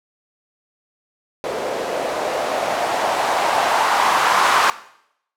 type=noise with low-pass filter sweep; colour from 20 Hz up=violet; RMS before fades=-19 dBFS; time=1.44-4.7 s; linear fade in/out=0 ms; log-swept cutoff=490 to 1100 Hz; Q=2.5; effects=noise-tail reverb RT60 0.7 s tail -17 dB re dry